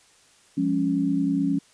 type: chord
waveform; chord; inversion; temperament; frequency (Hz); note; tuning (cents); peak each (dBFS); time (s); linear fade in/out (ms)
sine; Db major; first; equal with one note detuned; 174.61 / 204.3 / 277.2; F3 / Ab3 / Db4; 0 / -28 / 0; -27 / -28 / -22; 0.57-1.59; 10
effects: white hiss -57 dBFS RMS until 1.73 s + resampled to 22050 Hz

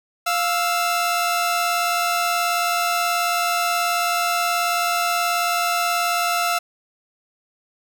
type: tone pair together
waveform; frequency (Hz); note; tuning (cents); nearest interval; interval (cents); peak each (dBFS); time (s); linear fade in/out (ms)
sawtooth; 700 / 1321.4; F5 / E6; +4 / +4; major seventh; 1100; -18; 0.26-6.59; 10
effects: none

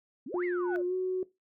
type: exponential two-way sweep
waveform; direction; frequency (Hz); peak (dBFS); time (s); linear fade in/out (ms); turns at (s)
sine; up then down; 217.7 to 2217 to 535; -37; 0.26-0.82; 5; 0.44
type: tone with pitch glide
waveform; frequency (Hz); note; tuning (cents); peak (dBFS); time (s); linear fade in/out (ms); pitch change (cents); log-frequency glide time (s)
sine; 356 to 370.7; F4 to F#4; +33 to +3; -27; 0.34-1.23; 2; +70; 0.86-0.94
type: tone with exponential growth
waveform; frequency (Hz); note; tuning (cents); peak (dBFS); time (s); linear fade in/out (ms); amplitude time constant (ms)
sine; 1480; F#6; 0; -31; 0.49-0.76; 0; 57
effects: noise-tail reverb RT60 0.2 s tail -19 dB re dry + tanh soft clip ceiling -19 dBFS

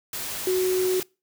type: tone in noise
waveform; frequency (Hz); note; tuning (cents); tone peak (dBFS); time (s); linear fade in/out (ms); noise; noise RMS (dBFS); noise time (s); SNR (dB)
sine; 370; F#4; 0; -20; 0.47-1; 2; white; -32; 0.13-1.03; +9
effects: noise-tail reverb RT60 0.3 s tail -26 dB re dry

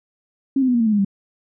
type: tone with pitch steps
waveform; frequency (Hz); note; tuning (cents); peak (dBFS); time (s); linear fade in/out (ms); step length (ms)
sine; 271.1 / 259 / 247.5 / 236.4 / 225.9 / 215.8 / 206.2 / 196.97; C#4 / C4 / B3 / A#3 / A3 / A3 / G#3 / G3; -38 / -17 / +4 / +24 / +46 / -33 / -12 / +9; -14; 0.56-1.048; 5; 61
effects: none

